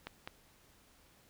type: clicks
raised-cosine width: 0.3 ms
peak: -25 dBFS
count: 2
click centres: 0.07 / 0.275 s
effects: pink hiss -65 dBFS RMS until 1.29 s